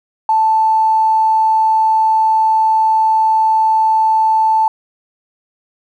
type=tone with tanh clipping; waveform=triangle; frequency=880 Hz; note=A5; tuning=in tune; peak=-9 dBFS; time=0.29-4.68 s; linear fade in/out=2 ms; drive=3 dB; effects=none